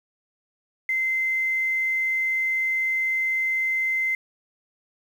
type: tone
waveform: sine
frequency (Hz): 2072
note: C7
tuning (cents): -17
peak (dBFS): -21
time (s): 0.89-4.15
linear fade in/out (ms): 2
effects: 8-bit